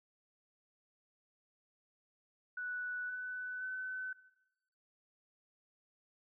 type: tone with pitch steps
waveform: sine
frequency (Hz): 1480 / 1497.2 / 1514.6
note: F#6 / F#6 / F#6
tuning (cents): 0 / +20 / +40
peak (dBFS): -38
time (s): 2.57-4.13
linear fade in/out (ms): 5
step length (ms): 520
effects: noise-tail reverb RT60 0.9 s tail -17 dB re dry